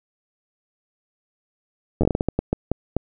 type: slowing click train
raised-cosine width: 2 ms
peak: -6 dBFS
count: 13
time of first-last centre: 2.01-2.966 s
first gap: 10 ms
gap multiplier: 1.34
effects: none